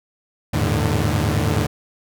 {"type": "tone cluster", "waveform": "sawtooth", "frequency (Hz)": [81, 102.1, 111.6, 148.3], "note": ["E2", "G#2", "A2", "D3"], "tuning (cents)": [-30, -29, 25, 17], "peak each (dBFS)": -19, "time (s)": [0.53, 1.67], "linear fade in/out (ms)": 10, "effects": []}